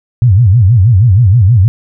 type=tone with vibrato; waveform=sine; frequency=106.5 Hz; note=G#2; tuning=44 cents sharp; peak=-3 dBFS; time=0.22-1.68 s; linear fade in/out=0 ms; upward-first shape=sine; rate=6.3 Hz; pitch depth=290 cents each way; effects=none